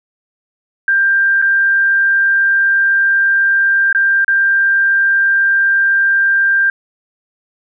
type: tone with dropouts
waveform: sine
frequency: 1587 Hz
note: G6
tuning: 21 cents sharp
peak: -9 dBFS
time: 0.88-6.7 s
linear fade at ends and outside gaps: 2 ms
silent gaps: 1.417-1.423 / 3.928-3.948 / 4.246-4.28 s
effects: none